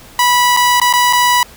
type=tone with dropouts; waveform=sawtooth; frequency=981 Hz; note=B5; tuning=12 cents flat; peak=-5 dBFS; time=0.19-1.43 s; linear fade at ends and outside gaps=2 ms; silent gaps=0.566-0.571 / 0.8-0.815 / 0.928-0.936 / 1.128-1.132 s; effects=pink hiss -39 dBFS RMS until 1.56 s